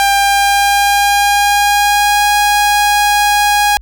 sawtooth tone with pitch glide, 797 to 824.6 Hz, G5 to G#5, +28 to -13 cents, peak -5 dBFS, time 0-3.77 s, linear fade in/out 0 ms, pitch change +59 cents, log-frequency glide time 0.11-2.28 s, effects added 53 Hz sine -32 dBFS peak until 3.81 s

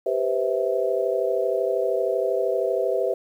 sine chord, C major seventh, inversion second, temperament just, 392.4 / 490.5 / 523.3 / 654.1 Hz, G4 / B4 / C5 / E5, +2 / -12 / 0 / -14 cents, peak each -26 dBFS, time 0.06-3.14 s, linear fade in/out 5 ms, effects 9-bit

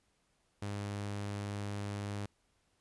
sawtooth tone, 101.8 Hz, G#2, 34 cents flat, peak -33 dBFS, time 0.62-2.26 s, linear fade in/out 5 ms, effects pink hiss -75 dBFS RMS until 2.8 s + resampled to 24000 Hz

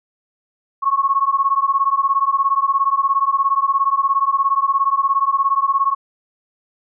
sine beating tone pair, 1090 / 1107 Hz, C#6 / C#6, -29 / -3 cents, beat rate 17 Hz, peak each -17 dBFS, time 0.82-5.95 s, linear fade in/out 20 ms, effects none

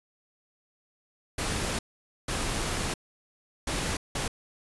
pink noise bursts at uneven times, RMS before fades -30 dBFS, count 4, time 1.38-1.79 / 2.28-2.94 / 3.67-3.97 / 4.15-4.28 s, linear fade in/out 5 ms, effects resampled to 24000 Hz

